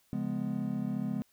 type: chord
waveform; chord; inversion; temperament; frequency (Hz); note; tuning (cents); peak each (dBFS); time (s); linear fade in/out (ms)
triangle; C# dominant seventh; none; just; 138.59 / 173.24 / 207.9 / 249.5; C#3 / E#3 / G#3 / B3; 0 / -14 / +2 / +18; -37 / -37 / -32 / -34; 0.13-1.22; 0
effects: white hiss -69 dBFS RMS until 1.32 s